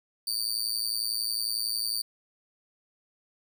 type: tone with amplitude modulation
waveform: sawtooth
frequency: 4600 Hz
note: D8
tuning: 37 cents flat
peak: -21 dBFS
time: 0.27-2.02 s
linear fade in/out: 5 ms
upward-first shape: sine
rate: 111 Hz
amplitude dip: 95%
effects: none